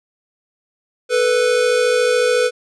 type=tone pair together; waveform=square; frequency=440 / 493.9 Hz; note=A4 / B4; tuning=0 / 0 cents; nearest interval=major second; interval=200 cents; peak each=-20 / -15 dBFS; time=1.09-2.51 s; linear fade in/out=50 ms; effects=resampled to 22050 Hz